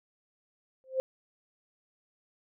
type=tone with exponential growth; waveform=sine; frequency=523.3 Hz; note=C5; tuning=in tune; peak=-22 dBFS; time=0.84-1 s; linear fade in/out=0 ms; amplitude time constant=34 ms; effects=none